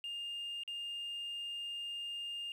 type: tone with dropouts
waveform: sine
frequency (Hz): 2816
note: F7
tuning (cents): +14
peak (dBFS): -37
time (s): 0.04-2.52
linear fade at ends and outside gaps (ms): 1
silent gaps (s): 0.635-0.677
effects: tanh soft clip ceiling -37 dBFS + 11-bit